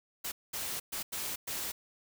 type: noise bursts at uneven times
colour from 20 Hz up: white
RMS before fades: -37 dBFS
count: 5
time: 0.24-0.32 / 0.53-0.8 / 0.92-1.03 / 1.12-1.36 / 1.47-1.72 s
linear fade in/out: 10 ms
effects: none